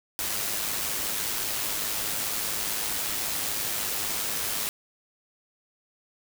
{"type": "noise with amplitude modulation", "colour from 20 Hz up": "white", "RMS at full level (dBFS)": -28, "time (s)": [0.19, 4.69], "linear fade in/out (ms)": 0, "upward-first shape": "sine", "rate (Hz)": 105, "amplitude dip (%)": 35, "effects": []}